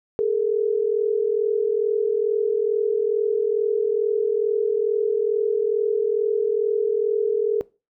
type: tone pair together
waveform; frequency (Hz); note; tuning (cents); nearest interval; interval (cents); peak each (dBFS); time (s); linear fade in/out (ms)
sine; 415.3 / 457.6; G#4 / A#4; 0 / -32; major second; 168; -21; 0.19-7.61; 0
effects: noise-tail reverb RT60 0.3 s tail -21 dB re dry

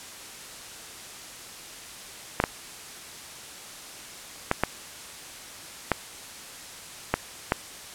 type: clicks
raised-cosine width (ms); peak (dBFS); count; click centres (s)
0.5; -5; 7; 2.401 / 2.439 / 4.514 / 4.636 / 5.917 / 7.14 / 7.521
effects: white hiss -42 dBFS RMS until 7.94 s + low-pass 10000 Hz 12 dB/octave

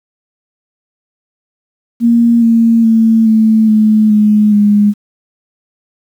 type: tone with pitch steps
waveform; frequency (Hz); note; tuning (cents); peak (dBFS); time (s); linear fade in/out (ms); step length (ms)
sine; 234.1 / 229.3 / 224.6 / 219.9 / 215.4 / 211 / 206.6; A#3 / A#3 / A3 / A3 / A3 / G#3 / G#3; +8 / -28 / +36 / -1 / -37 / +28 / -9; -5; 2-4.94; 50; 420
effects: 7-bit

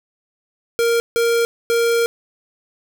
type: tone bursts at uneven times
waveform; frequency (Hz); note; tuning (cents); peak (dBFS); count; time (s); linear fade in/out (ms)
square; 466.2; A#4; 0; -15; 3; 0.79-1 / 1.16-1.45 / 1.7-2.06; 0
effects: none

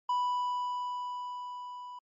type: tone with level ramp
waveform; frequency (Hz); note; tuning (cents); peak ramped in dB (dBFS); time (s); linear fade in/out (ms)
triangle; 987.8; B5; 0; -24 to -40; 0.09-1.99; 5
effects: MP3 32 kbps

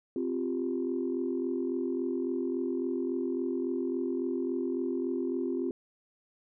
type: chord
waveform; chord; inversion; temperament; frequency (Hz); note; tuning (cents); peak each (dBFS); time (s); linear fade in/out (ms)
sine; C suspended fourth; none; just; 261.6 / 348.8 / 392.4; C4 / F4 / G4; 0 / -2 / +2; -32 / -32 / -35; 0.16-5.71; 2
effects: tanh soft clip ceiling -20 dBFS

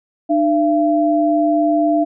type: tone pair together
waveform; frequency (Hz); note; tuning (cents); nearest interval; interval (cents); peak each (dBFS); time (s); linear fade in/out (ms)
sine; 301.7 / 678; D4 / E5; +47 / +49; octave + major second; 1402; -15; 0.29-2.05; 20
effects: none

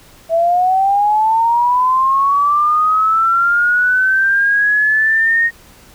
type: linear sweep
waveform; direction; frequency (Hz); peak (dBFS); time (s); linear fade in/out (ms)
sine; up; 651 to 1864.7; -10; 0.29-5.51; 50
effects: pink hiss -44 dBFS RMS until 5.94 s

